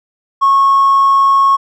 sine tone with hard clipping, 1096 Hz, C#6, 20 cents flat, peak -7 dBFS, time 0.41-1.57 s, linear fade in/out 20 ms, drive 1 dB, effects none

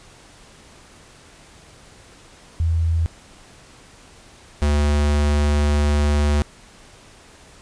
sine / square tone pair in turn, 82.4 / 73.41 Hz, E2 / D2, 0 / 0 cents, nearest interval major second, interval 200 cents, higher first, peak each -16 dBFS, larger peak neither, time 2.6-3.06 / 4.62-6.42 s, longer second, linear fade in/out 0 ms, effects pink hiss -47 dBFS RMS until 7.61 s + resampled to 22050 Hz

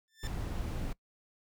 15% pulse tone with exponential growth, 1775 Hz, A6, 15 cents sharp, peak -33 dBFS, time 0.08-0.27 s, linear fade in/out 0 ms, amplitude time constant 40 ms
brown noise, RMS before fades -36 dBFS, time 0.23-0.93 s, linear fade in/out 5 ms
effects noise-tail reverb RT60 0.1 s tail -22 dB re dry

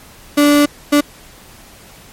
35% pulse tone bursts at uneven times, 291.3 Hz, D4, 14 cents flat, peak -6 dBFS, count 2, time 0.37-0.66 / 0.92-1.01 s, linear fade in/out 10 ms, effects pink hiss -41 dBFS RMS until 2.12 s + MP3 64 kbps

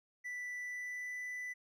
triangle tone with pitch glide, 1975.5 to 1989.2 Hz, B6 to B6, 0 to +12 cents, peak -38 dBFS, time 0.24-1.54 s, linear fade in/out 20 ms, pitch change +12 cents, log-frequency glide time 0.59-1.18 s, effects none

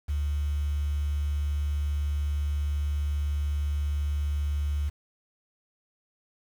triangle tone, 72.8 Hz, D2, 15 cents flat, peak -21 dBFS, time 0.08-4.9 s, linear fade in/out 20 ms, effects tanh soft clip ceiling -23 dBFS + 8-bit

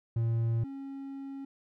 triangle tone pair in turn, 115 / 273.5 Hz, A#2 / C#4, -23 / -23 cents, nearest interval octave + minor third, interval 1500 cents, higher second, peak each -24 / -36 dBFS, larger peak first, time 0.16-0.64 / 0.64-1.45 s, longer second, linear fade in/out 5 ms, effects none

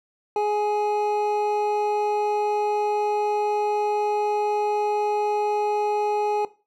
triangle tone pair together, 418 / 836 Hz, G#4 / G#5, +11 / +11 cents, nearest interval octave, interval 1200 cents, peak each -21 dBFS, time 0.36-6.45 s, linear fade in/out 2 ms, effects noise-tail reverb RT60 0.3 s tail -17 dB re dry

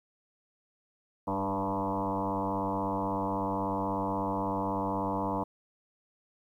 sine tone with frequency modulation, 583 Hz, D5, 13 cents flat, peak -28 dBFS, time 1.27-5.44 s, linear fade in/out 10 ms, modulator 96.3 Hz, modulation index 4.8, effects 11-bit

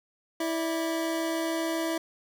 25% pulse tone pair together, 327.3 / 587.3 Hz, E4 / D5, -12 / 0 cents, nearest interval minor seventh, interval 1012 cents, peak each -24 / -34 dBFS, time 0.4-1.98 s, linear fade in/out 5 ms, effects none

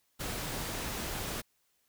pink noise, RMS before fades -37 dBFS, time 0.19-1.42 s, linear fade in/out 20 ms, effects white hiss -74 dBFS RMS until 1.88 s

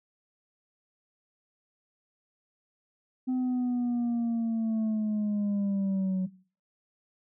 sine linear sweep, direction down, 256.8 to 185 Hz, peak -23 dBFS, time 3.27-6.27 s, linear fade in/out 20 ms, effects noise-tail reverb RT60 0.4 s tail -20 dB re dry + tanh soft clip ceiling -25 dBFS

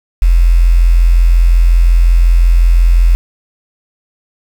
sine tone with quantisation, 42.78 Hz, F1, 35 cents flat, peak -4 dBFS, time 0.22-3.15 s, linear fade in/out 0 ms, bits 5, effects none

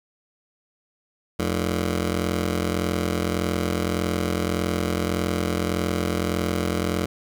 15% pulse ring-modulated tone, 131.5 Hz, C3, 9 cents sharp, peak -13 dBFS, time 1.39-7.06 s, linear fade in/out 5 ms, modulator 44.9 Hz, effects none

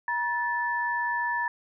sine tone pair together, 954 / 1750.7 Hz, A#5 / A6, +40 / -9 cents, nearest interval major seventh, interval 1051 cents, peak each -28 dBFS, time 0.08-1.48 s, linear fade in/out 2 ms, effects none

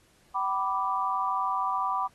sine chord, G major, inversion none, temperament equal with one note detuned, 766.1 / 987.8 / 1174.7 Hz, G5 / B5 / D6, -40 / 0 / 0 cents, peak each -32 / -29 / -29 dBFS, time 0.34-2.08 s, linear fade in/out 20 ms, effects pink hiss -63 dBFS RMS until 2.14 s + AAC 32 kbps

